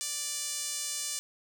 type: tone with band-pass filter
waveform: 5% pulse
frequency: 587.3 Hz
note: D5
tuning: in tune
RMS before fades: -35 dBFS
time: 0.01-1.19 s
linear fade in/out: 0 ms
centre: 9800 Hz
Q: 1.3
effects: none